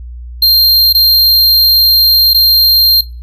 square tone with dropouts, 4186 Hz, C8, in tune, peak -5 dBFS, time 0.42-3.01 s, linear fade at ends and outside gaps 5 ms, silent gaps 0.928-0.947 / 2.335-2.344 s, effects noise-tail reverb RT60 0.3 s tail -19 dB re dry + added 60 Hz sine -24 dBFS peak until 3.22 s

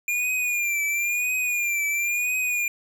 square tone with vibrato, 2411 Hz, D7, 45 cents sharp, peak -23 dBFS, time 0.08-2.68 s, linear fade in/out 2 ms, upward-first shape triangle, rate 0.98 Hz, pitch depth 79 cents each way, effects none

